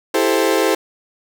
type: chord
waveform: 35% pulse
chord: A minor seventh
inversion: second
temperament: equal with one note detuned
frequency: 329.6 / 394.5 / 440 / 523.3 Hz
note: E4 / G4 / A4 / C5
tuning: 0 / +11 / 0 / 0 cents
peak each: -18 dBFS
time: 0.14-0.75 s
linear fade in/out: 5 ms
effects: none